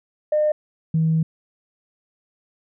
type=tone pair in turn; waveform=sine; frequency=606 / 160.51 Hz; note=D#5 / E3; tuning=-46 / -46 cents; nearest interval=octave + major seventh; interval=2300 cents; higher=first; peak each=-15 dBFS; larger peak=neither; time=0.32-0.52 / 0.94-1.23 s; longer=second; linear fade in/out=5 ms; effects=tanh soft clip ceiling -11 dBFS